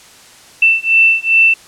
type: beating tone pair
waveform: sine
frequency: 2670 / 2672.5 Hz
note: E7 / E7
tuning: +22 / +23 cents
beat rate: 2.5 Hz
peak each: -11 dBFS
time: 0.62-1.54 s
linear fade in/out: 5 ms
effects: white hiss -41 dBFS RMS until 1.67 s + low-pass 9000 Hz 12 dB/octave